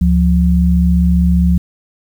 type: tone pair together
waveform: sine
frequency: 71.8 / 176.79 Hz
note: D2 / F3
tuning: -39 / +21 cents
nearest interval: octave + major third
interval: 1560 cents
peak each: -11 dBFS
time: 0.01-1.58 s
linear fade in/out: 5 ms
effects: 7-bit